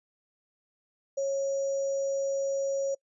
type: tone with sample-and-hold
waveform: sine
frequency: 549 Hz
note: C#5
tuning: 17 cents flat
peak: -26 dBFS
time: 1.17-2.95 s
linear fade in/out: 10 ms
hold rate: 6300 Hz
effects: noise-tail reverb RT60 0.1 s tail -26 dB re dry + resampled to 24000 Hz